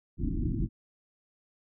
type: low-pass noise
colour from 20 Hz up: pink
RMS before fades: -30 dBFS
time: 0.17-0.69 s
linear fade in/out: 50 ms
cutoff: 340 Hz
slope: 96 dB/octave
effects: none